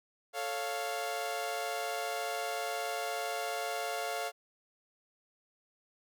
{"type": "chord", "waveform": "sawtooth", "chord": "A augmented", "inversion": "none", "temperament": "equal", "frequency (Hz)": [440, 554.4, 698.5], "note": ["A4", "C#5", "E#5"], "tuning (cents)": [0, 0, 0], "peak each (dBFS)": [-37, -36, -32], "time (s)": [0.33, 4.32], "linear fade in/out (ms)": 50, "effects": []}